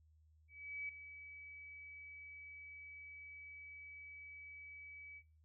sine tone with ADSR envelope, 2286 Hz, D7, 47 cents flat, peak -40 dBFS, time 0.48-5.23 s, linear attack 410 ms, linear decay 3 ms, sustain -11 dB, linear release 61 ms, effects noise-tail reverb RT60 0.3 s tail -19 dB re dry + added 78 Hz sine -66 dBFS peak until 5.44 s

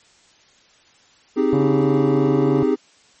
triangle chord, Ab major seventh, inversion first, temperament equal, 261.6 / 311.1 / 392 / 415.3 Hz, C4 / Eb4 / G4 / Ab4, 0 / 0 / 0 / 0 cents, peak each -19 dBFS, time 1.36-2.76 s, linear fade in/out 20 ms
harmonic tone, 140.9 Hz, C#3, 29 cents sharp, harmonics 1 / 2 / 4 / 5 / 6 / 7 / 8, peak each -21 / -27 / -33 / -35 / -37 / -38 / -39 dBFS, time 1.53-2.63 s, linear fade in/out 0 ms
effects white hiss -54 dBFS RMS until 3.2 s + MP3 32 kbps

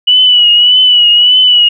sine tone with vibrato, 2946 Hz, F#7, 8 cents flat, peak -3 dBFS, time 0.07-1.69 s, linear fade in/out 10 ms, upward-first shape triangle, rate 1.7 Hz, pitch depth 55 cents each way, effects none

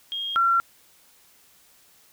sine tone pair in turn, 3245 / 1364.4 Hz, G#7 / F6, -41 / -41 cents, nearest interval octave + minor third, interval 1500 cents, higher first, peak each -27 / -17 dBFS, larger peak second, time 0.12-0.36 / 0.36-0.6 s, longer neither, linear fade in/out 0 ms, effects white hiss -57 dBFS RMS until 2.12 s

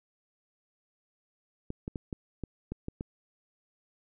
clicks, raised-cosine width 3 ms, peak -22 dBFS, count 8, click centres 1.704 / 1.879 / 1.958 / 2.128 / 2.437 / 2.72 / 2.884 / 3.009 s, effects none

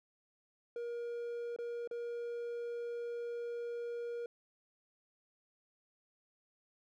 triangle tone with dropouts, 473.7 Hz, A#4, 28 cents sharp, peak -36 dBFS, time 0.76-4.26 s, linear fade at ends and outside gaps 2 ms, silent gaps 1.563-1.587 / 1.875-1.911 s, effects none

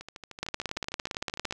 two click trains, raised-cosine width 0.2 ms, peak -24 / -13 dBFS, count 21 / 20, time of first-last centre 0.01-1.525 / 0.43-1.51 s, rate 13.2 / 17.6 Hz, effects none

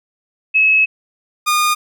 sine / sawtooth tone pair in turn, 2579 / 1220.1 Hz, E7 / D#6, -39 / -34 cents, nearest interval octave + minor second, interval 1295 cents, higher first, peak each -9 / -9 dBFS, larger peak neither, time 0.54-0.86 / 1.46-1.75 s, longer first, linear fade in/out 20 ms, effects none

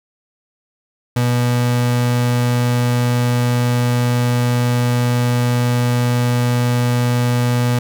35% pulse tone, 122 Hz, B2, 21 cents flat, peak -12 dBFS, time 1.16-7.79 s, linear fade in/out 5 ms, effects 9-bit

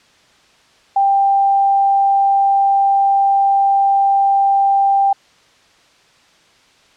sine tone, 790 Hz, G5, 13 cents sharp, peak -10 dBFS, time 0.96-5.13 s, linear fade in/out 5 ms, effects white hiss -51 dBFS RMS until 6.96 s + low-pass 5000 Hz 12 dB/octave

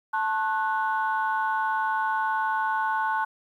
sine chord, F# minor, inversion first, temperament equal with one note detuned, 880 / 1081.5 / 1480 Hz, A5 / C#6 / F#6, 0 / -43 / 0 cents, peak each -25 / -29 / -28 dBFS, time 0.13-3.25 s, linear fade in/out 10 ms, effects tanh soft clip ceiling -15 dBFS + 10-bit

